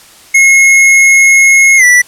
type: tone with pitch glide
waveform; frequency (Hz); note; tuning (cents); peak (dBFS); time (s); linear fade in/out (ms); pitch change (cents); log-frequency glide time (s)
square; 2166 to 1963.4; C#7 to B6; -41 to -11; -3; 0.34-2.02; 10; -170; 1.77-1.84
effects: white hiss -38 dBFS RMS until 2.07 s + low-pass 11000 Hz 12 dB/octave